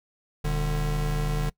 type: tone pair together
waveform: square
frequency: 40.18 / 149.5 Hz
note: E1 / D3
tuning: -44 / +31 cents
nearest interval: octave + major seventh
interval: 2275 cents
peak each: -27 / -28 dBFS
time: 0.44-1.5 s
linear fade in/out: 10 ms
effects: noise-tail reverb RT60 0.1 s tail -22 dB re dry